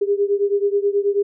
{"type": "beating tone pair", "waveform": "sine", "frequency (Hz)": [400.4, 409.7], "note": ["G4", "G#4"], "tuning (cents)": [37, -24], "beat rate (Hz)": 9.3, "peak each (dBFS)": [-18, -20], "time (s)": [0.01, 1.23], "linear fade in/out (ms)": 10, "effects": []}